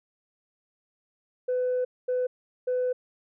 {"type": "tone bursts at uneven times", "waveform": "sine", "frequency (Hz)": 502, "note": "B4", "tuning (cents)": 28, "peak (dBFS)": -22, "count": 3, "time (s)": [[1.48, 1.85], [2.08, 2.27], [2.67, 2.93]], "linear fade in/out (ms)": 10, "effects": ["tanh soft clip ceiling -21 dBFS"]}